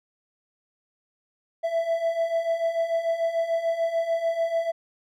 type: beating tone pair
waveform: triangle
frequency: 659.3 / 666.1 Hz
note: E5 / E5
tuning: 0 / +18 cents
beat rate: 6.8 Hz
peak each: -27 / -22 dBFS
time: 1.63-4.72 s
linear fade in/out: 20 ms
effects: none